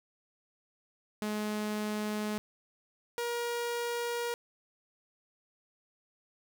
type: tone pair in turn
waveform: sawtooth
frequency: 211.6 / 475 Hz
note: G#3 / A#4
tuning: +33 / +33 cents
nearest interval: octave + major second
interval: 1400 cents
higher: second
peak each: -28 dBFS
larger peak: neither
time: 1.22-2.38 / 3.18-4.34 s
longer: neither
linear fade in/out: 0 ms
effects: none